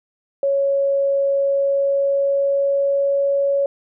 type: tone with pitch glide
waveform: sine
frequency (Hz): 554.4 to 558.3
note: C#5 to C#5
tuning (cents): 0 to +12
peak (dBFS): -15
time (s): 0.43-3.66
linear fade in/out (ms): 2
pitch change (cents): +12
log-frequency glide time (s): 1.29-3.25
effects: none